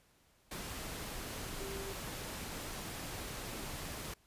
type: tone in noise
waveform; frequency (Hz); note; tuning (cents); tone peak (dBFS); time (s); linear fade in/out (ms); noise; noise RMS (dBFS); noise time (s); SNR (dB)
sine; 391.3; G4; -3; -44; 1.6-1.93; 5; pink; -43; 0.51-4.14; -4
effects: pink hiss -69 dBFS RMS until 4.26 s + resampled to 32000 Hz